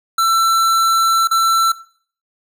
square tone with dropouts, 1340 Hz, E6, 28 cents sharp, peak -13 dBFS, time 0.18-1.72 s, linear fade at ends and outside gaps 5 ms, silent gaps 1.274-1.311 s, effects noise-tail reverb RT60 0.5 s tail -17 dB re dry

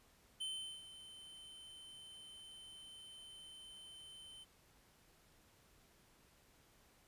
square tone with ADSR envelope, 3074 Hz, G7, 35 cents flat, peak -40 dBFS, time 0.4-4.45 s, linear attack 14 ms, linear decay 400 ms, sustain -14 dB, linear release 24 ms, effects pink hiss -69 dBFS RMS until 7.07 s + resampled to 32000 Hz

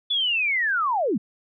sine linear sweep, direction down, 3477 to 166.8 Hz, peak -20 dBFS, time 0.1-1.18 s, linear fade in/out 10 ms, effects none

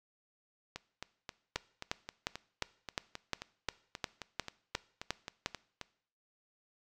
two click trains, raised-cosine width 0.2 ms, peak -23 / -15 dBFS, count 20 / 12, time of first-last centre 0.76-5.813 / 1.56-5.461 s, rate 3.76 / 2.82 Hz, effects noise-tail reverb RT60 0.6 s tail -20 dB re dry

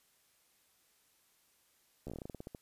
slowing click train, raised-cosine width 2 ms, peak -30 dBFS, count 14, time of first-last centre 2.07-2.548 s, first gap 13 ms, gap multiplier 1.16, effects white hiss -71 dBFS RMS until 2.61 s + resampled to 32000 Hz

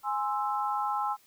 sine chord, Ab augmented, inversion none, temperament equal, 830.6 / 1046.5 / 1318.5 Hz, Ab5 / C6 / E6, 0 / 0 / 0 cents, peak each -30 / -33 / -33 dBFS, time 0.03-1.17 s, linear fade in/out 50 ms, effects white hiss -62 dBFS RMS until 1.26 s

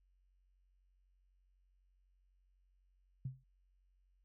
sine tone with exponential decay, 130.81 Hz, C3, in tune, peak -35 dBFS, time 3.25-3.44 s, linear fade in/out 5 ms, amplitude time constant 40 ms, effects added 46 Hz sine -70 dBFS peak until 4.24 s

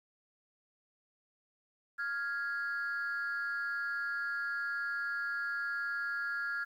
sine tone pair together, 1400.2 / 1661.2 Hz, F6 / G#6, +4 / 0 cents, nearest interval minor third, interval 296 cents, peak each -34 / -35 dBFS, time 1.98-6.65 s, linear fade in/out 20 ms, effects tanh soft clip ceiling -29 dBFS + 11-bit

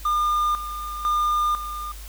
triangle tone with tremolo, 1208 Hz, D6, 48 cents sharp, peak -17 dBFS, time 0.05-1.92 s, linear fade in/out 5 ms, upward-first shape square, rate 1 Hz, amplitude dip 70%, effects added 50 Hz sine -36 dBFS peak until 2.08 s + white hiss -44 dBFS RMS until 2.08 s

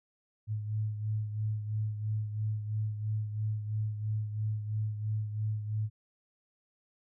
sine beating tone pair, 106.8 / 109.8 Hz, G#2 / A2, +49 / -3 cents, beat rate 3 Hz, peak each -31 / -39 dBFS, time 0.47-5.9 s, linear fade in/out 50 ms, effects none

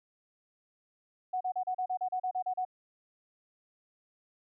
sine tone bursts, 739 Hz, F#5, 2 cents flat, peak -29 dBFS, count 12, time 1.33-2.651 s, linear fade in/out 10 ms, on 78 ms, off 35 ms, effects none

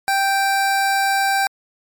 25% pulse tone, 784 Hz, G5, in tune, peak -12 dBFS, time 0.08-1.47 s, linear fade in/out 0 ms, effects MP3 96 kbps

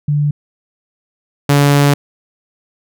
sine / sawtooth tone pair in turn, 146.83 / 142.9 Hz, D3 / D3, 0 / -47 cents, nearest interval unison, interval 47 cents, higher first, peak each -11 / -4 dBFS, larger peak second, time 0.08-0.31 / 1.49-1.94 s, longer second, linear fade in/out 5 ms, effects none

